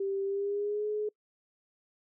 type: tone with pitch glide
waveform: sine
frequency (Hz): 392 to 422.6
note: G4 to G#4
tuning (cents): 0 to +30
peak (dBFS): -29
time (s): 0-1.09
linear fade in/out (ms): 5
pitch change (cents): +130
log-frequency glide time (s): 0.24-0.87
effects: noise-tail reverb RT60 0.1 s tail -26 dB re dry